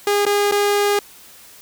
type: tone with dropouts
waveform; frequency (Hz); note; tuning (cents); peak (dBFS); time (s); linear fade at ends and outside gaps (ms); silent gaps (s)
sawtooth; 408.6; G#4; -28; -11; 0.07-0.99; 2; 0.253-0.264 / 0.513-0.521
effects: white hiss -44 dBFS RMS until 1.61 s